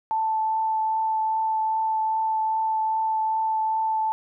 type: tone with vibrato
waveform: sine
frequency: 880 Hz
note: A5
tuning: in tune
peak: -21 dBFS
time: 0.11-4.12 s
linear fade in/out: 0 ms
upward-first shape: triangle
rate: 2.5 Hz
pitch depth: 10 cents each way
effects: none